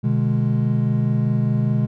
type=chord; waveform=triangle; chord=G# diminished; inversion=first; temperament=just; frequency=124.59 / 149.51 / 207.7 Hz; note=B2 / D3 / G#3; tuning=+16 / +31 / 0 cents; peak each=-17 / -21 / -20 dBFS; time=0.03-1.87 s; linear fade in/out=20 ms; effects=none